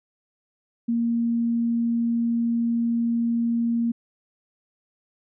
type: tone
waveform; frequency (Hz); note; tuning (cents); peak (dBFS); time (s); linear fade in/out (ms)
sine; 233.3; A#3; +2; -20; 0.88-3.92; 10
effects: none